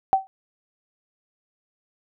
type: tone with exponential decay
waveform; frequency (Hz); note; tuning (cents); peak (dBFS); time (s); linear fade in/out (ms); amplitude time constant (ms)
sine; 769; G5; -33; -10; 0.13-0.27; 0; 30
effects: none